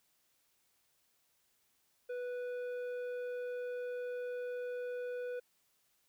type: tone with tanh clipping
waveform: sine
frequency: 493 Hz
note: B4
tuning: 3 cents flat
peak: -39 dBFS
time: 2.09-5.4 s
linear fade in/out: 10 ms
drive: 9 dB
effects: white hiss -75 dBFS RMS until 6.08 s